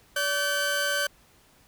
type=tone pair together; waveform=sawtooth; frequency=575 / 1535.1 Hz; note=D5 / G6; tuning=-37 / -37 cents; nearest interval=octave + perfect fourth; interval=1700 cents; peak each=-26 / -22 dBFS; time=0.16-1.07 s; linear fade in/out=5 ms; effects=pink hiss -59 dBFS RMS until 1.67 s